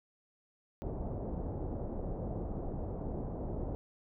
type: low-pass noise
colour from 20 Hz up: pink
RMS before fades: -38 dBFS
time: 0.82-3.75 s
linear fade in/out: 0 ms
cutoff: 690 Hz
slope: 24 dB/octave
effects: none